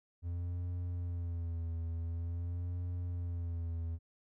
triangle tone with vibrato, 85.6 Hz, F2, 34 cents flat, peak -33 dBFS, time 0.22-3.99 s, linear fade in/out 50 ms, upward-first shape sine, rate 0.47 Hz, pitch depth 55 cents each way, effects none

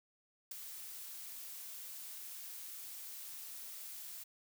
blue noise with ADSR envelope, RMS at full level -38 dBFS, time 0.51-4.24 s, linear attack 8 ms, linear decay 4 ms, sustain -10 dB, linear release 12 ms, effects none

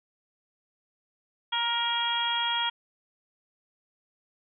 harmonic tone, 470.2 Hz, A#4, 15 cents sharp, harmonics 2 / 3 / 4 / 5 / 6 / 7, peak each -30 / -34 / -37 / -39 / -38 / -28 dBFS, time 1.52-2.7 s, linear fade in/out 10 ms, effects none

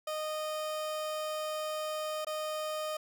30% pulse tone with dropouts, 617 Hz, D#5, 15 cents flat, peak -31 dBFS, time 0.07-2.97 s, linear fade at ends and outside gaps 5 ms, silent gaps 2.248-2.268 s, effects none

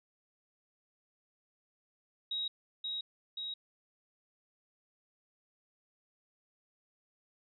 sine tone with echo, 3807 Hz, A#7, 36 cents sharp, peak -33 dBFS, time 2.31-2.48 s, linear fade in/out 5 ms, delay 530 ms, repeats 2, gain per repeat -2 dB, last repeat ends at 3.54 s, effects none

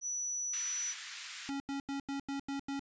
sine tone, 5920 Hz, F#8, in tune, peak -34 dBFS, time 0.01-0.95 s, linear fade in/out 50 ms
pink high-pass noise, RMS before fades -44 dBFS, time 0.53-1.5 s, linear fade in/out 5 ms, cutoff 1500 Hz, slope 24 dB/octave
square tone bursts, 277.2 Hz, C#4, in tune, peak -36 dBFS, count 7, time 1.49-2.794 s, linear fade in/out 0 ms, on 110 ms, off 89 ms
effects resampled to 16000 Hz

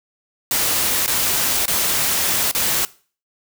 white noise with dropouts, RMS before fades -19 dBFS, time 0.51-2.85 s, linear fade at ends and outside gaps 1 ms, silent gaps 1.062-1.078 / 1.656-1.68 / 2.513-2.549 s, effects noise-tail reverb RT60 0.4 s tail -20 dB re dry

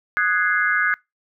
sine chord, Ab dominant seventh, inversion second, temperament equal, 1244.5 / 1480 / 1661.2 / 2093 Hz, Eb6 / Gb6 / Ab6 / C7, 0 / 0 / 0 / 0 cents, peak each -25 / -21 / -20 / -26 dBFS, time 0.17-0.94 s, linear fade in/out 0 ms, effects noise-tail reverb RT60 0.2 s tail -23 dB re dry

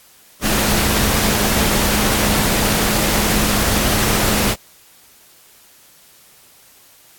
sine tone in noise, 209.3 Hz, G#3, 14 cents sharp, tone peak -22 dBFS, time 0.41-4.56 s, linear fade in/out 50 ms, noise pink, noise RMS -17 dBFS, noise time 0.41-4.56 s, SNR -8 dB, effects white hiss -48 dBFS RMS until 7.18 s + AAC 64 kbps

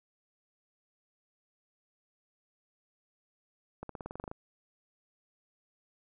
accelerating click train, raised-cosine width 1 ms, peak -26 dBFS, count 11, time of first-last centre 3.83-4.314 s, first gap 63 ms, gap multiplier 0.94, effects none

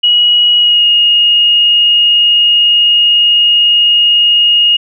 sine tone with pitch glide, 2907 to 2862 Hz, F#7 to F7, -31 to +42 cents, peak -5 dBFS, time 0.03-4.77 s, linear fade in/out 10 ms, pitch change -27 cents, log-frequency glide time 0.59-0.86 s, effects none

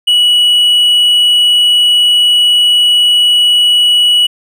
triangle tone, 2934 Hz, F#7, 15 cents flat, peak -4 dBFS, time 0.07-4.27 s, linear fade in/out 10 ms, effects none

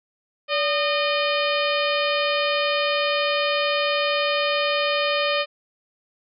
harmonic tone with a mistuned harmonic, 611 Hz, D#5, 32 cents flat, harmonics 1 / 2 / 3 / 4 / 5 / 6 / 7 / 8, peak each -23 / -27 / -30 / -27 / -28 / -33 / -34 / -36 dBFS, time 0.48-5.46 s, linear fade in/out 50 ms, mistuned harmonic 1, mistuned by -97 cents, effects none

